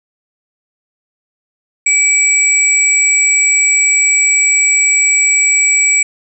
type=tone pair together; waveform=sine; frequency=2306 / 7756 Hz; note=D7 / B8; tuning=-32 / -32 cents; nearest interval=octave + major sixth; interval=2100 cents; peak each=-11 dBFS; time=1.86-6.03 s; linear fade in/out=5 ms; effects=none